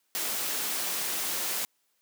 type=noise; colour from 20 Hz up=white; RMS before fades=-31 dBFS; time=0.15-1.65 s; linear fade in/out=0 ms; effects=white hiss -73 dBFS RMS until 2.01 s + high-pass 200 Hz 12 dB/octave